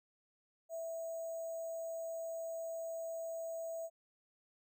sine tone with sample-and-hold, 658 Hz, E5, 3 cents flat, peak -39 dBFS, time 0.69-3.9 s, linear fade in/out 50 ms, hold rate 7350 Hz, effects none

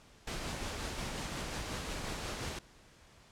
pink noise with tremolo, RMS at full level -38 dBFS, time 0.27-2.59 s, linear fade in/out 5 ms, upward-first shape sine, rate 5.6 Hz, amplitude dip 25%, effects pink hiss -60 dBFS RMS until 3.31 s + low-pass 8000 Hz 12 dB/octave

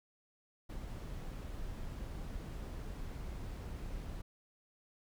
brown noise, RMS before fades -43 dBFS, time 0.69-4.22 s, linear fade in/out 10 ms, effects none

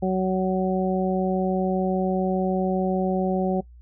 harmonic tone, 187 Hz, F#3, 19 cents sharp, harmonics 1 / 2 / 3 / 4, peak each -23 / -26 / -28 / -29 dBFS, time 0.02-3.61 s, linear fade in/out 10 ms, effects noise-tail reverb RT60 0.1 s tail -21 dB re dry + added 60 Hz sine -44 dBFS peak until 3.81 s

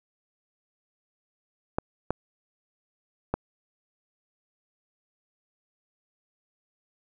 clicks, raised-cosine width 1 ms, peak -11 dBFS, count 3, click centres 1.785 / 2.106 / 3.34 s, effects none

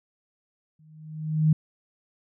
sine tone with exponential growth, 155.56 Hz, D#3, in tune, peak -14 dBFS, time 0.79-1.53 s, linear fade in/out 5 ms, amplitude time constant 160 ms, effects none

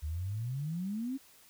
sine exponential sweep, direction up, 72.2 to 277.2 Hz, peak -33 dBFS, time 0.02-1.18 s, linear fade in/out 20 ms, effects white hiss -60 dBFS RMS until 1.49 s

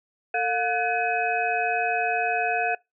sine tone cluster, 449.4 / 715 / 1507 / 1706 / 2534 Hz, A4 / F5 / F#6 / G#6 / D#7, +37 / +41 / +31 / +46 / +31 cents, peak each -31 / -25 / -30 / -33 / -28 dBFS, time 0.34-2.75 s, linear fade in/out 5 ms, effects noise-tail reverb RT60 0.2 s tail -24 dB re dry

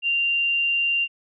sine tone, 2779 Hz, F7, 9 cents flat, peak -19 dBFS, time 0.02-1.08 s, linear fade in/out 50 ms, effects none

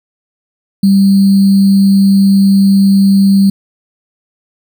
sine tone with sample-and-hold, 196 Hz, G3, in tune, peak -4 dBFS, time 0.83-3.5 s, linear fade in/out 5 ms, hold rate 4410 Hz, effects none

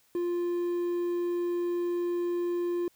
triangle tone with quantisation, 349.2 Hz, F4, in tune, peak -25 dBFS, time 0.15-2.88 s, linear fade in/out 2 ms, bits 9, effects white hiss -66 dBFS RMS until 2.95 s

